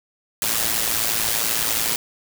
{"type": "noise with amplitude modulation", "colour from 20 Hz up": "white", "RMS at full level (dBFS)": -19, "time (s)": [0.42, 1.96], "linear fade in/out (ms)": 2, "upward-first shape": "sine", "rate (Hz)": 112, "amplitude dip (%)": 65, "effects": []}